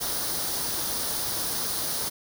white noise with comb filter, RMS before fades -29 dBFS, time 0-2.1 s, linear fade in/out 20 ms, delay 0.2 ms, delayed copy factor +0.6, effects none

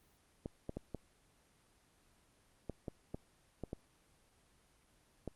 clicks, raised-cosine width 2 ms, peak -27 dBFS, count 10, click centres 0.459 / 0.694 / 0.77 / 0.947 / 2.697 / 2.882 / 3.145 / 3.637 / 3.731 / 5.277 s, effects pink hiss -70 dBFS RMS until 5.35 s + Opus 24 kbps

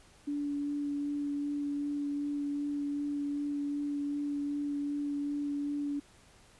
sine tone with vibrato, 288.2 Hz, D4, 33 cents flat, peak -31 dBFS, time 0.27-6 s, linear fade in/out 10 ms, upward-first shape sine, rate 2.6 Hz, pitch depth 10 cents each way, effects pink hiss -60 dBFS RMS until 6.59 s + resampled to 24000 Hz

